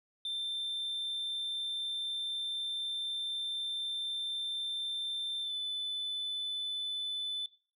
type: tone with pitch glide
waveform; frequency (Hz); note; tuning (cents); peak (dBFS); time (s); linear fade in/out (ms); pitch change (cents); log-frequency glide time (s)
sine; 3568 to 3505; A7 to A7; +23 to -7; -32; 0.25-7.46; 2; -30; 5.42-5.54
effects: noise-tail reverb RT60 0.4 s tail -18 dB re dry + tanh soft clip ceiling -32 dBFS